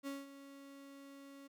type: tone with ADSR envelope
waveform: 35% pulse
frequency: 277.2 Hz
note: C#4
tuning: in tune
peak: -38 dBFS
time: 0.03-1.48 s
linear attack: 40 ms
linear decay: 190 ms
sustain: -13 dB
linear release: 16 ms
effects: none